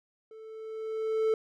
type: tone with level ramp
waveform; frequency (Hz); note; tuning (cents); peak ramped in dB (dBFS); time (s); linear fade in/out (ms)
triangle; 440.5; A4; +2; -44 to -20; 0.31-1.34; 2
effects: none